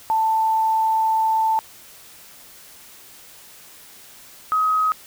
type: tone pair in turn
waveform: sine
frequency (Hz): 885 / 1265.4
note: A5 / D#6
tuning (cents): +10 / +29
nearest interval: tritone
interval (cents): 619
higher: second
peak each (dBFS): -16 / -16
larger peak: neither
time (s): 0.1-1.59 / 4.52-4.92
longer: first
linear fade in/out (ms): 0
effects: white hiss -45 dBFS RMS until 5.06 s